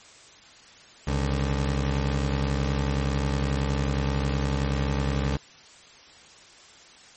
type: tone pair together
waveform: 20% pulse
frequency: 67.95 / 146.83 Hz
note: C#2 / D3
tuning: -34 / 0 cents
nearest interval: octave + minor second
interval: 1334 cents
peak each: -19 / -27 dBFS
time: 1.07-5.37 s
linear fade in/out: 5 ms
effects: white hiss -50 dBFS RMS until 7.16 s + MP3 32 kbps